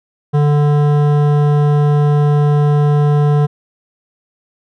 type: tone with hard clipping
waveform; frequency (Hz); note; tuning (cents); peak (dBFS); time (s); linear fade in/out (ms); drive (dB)
sine; 146.83; D3; 0; -11; 0.33-3.47; 20; 14
effects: none